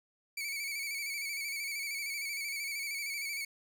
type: tone with vibrato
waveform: sawtooth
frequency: 2265 Hz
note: C#7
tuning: 37 cents sharp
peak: -32 dBFS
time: 0.37-3.45 s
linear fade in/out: 5 ms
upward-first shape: square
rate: 13 Hz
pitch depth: 46 cents each way
effects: none